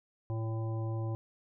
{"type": "harmonic tone with a mistuned harmonic", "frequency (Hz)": 111.8, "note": "A2", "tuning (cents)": 28, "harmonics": [1, 3, 5, 7, 9], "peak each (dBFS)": [-32, -42, -46, -49, -51], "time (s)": [0.3, 1.15], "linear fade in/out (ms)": 0, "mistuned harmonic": 3, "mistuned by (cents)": 15, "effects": []}